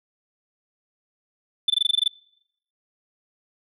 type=tone bursts; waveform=sine; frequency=3520 Hz; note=A7; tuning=in tune; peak=-13 dBFS; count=10; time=1.68-2.079 s; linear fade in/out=5 ms; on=21 ms; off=21 ms; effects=noise-tail reverb RT60 0.7 s tail -25 dB re dry + tanh soft clip ceiling -14 dBFS